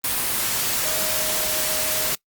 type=tone in noise; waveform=sine; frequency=622.3 Hz; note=D#5; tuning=in tune; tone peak=-32 dBFS; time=0.85-2.1 s; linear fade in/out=2 ms; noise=white; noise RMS=-23 dBFS; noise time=0.04-2.15 s; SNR=-12 dB; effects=noise-tail reverb RT60 0.1 s tail -21 dB re dry + Opus 32 kbps